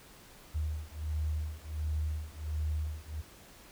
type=beating tone pair; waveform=sine; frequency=76.1 / 77.5 Hz; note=D#2 / D#2; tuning=-38 / -6 cents; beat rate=1.4 Hz; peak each=-35 / -35 dBFS; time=0.54-3.22 s; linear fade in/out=20 ms; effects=pink hiss -55 dBFS RMS until 3.71 s